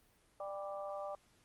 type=harmonic tone with a mistuned harmonic; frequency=197.8 Hz; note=G3; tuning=16 cents sharp; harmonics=3 / 4 / 5 / 6; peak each=-42 / -46 / -55 / -48 dBFS; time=0.4-1.15 s; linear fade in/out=2 ms; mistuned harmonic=6; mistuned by=-17 cents; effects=pink hiss -70 dBFS RMS until 1.44 s + Opus 32 kbps